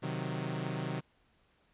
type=chord; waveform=sawtooth; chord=C diminished; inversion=none; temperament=equal; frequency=130.81 / 155.56 / 185 Hz; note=C3 / Eb3 / Gb3; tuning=0 / 0 / 0 cents; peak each=-34 / -34 / -36 dBFS; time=0.02-1.01 s; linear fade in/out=20 ms; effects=pink hiss -70 dBFS RMS until 1.73 s + resampled to 8000 Hz